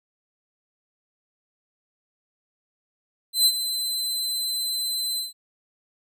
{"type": "tone with ADSR envelope", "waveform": "sawtooth", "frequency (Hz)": 4054, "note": "B7", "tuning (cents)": 45, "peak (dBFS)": -11, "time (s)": [3.33, 5.33], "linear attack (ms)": 130, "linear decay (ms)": 53, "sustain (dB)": -11, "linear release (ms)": 150, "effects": []}